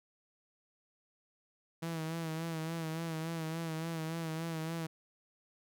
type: tone with vibrato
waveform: sawtooth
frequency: 162.6 Hz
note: E3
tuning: 23 cents flat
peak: -32 dBFS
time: 1.82-4.87 s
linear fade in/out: 10 ms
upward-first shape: sine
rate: 3.5 Hz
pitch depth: 46 cents each way
effects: none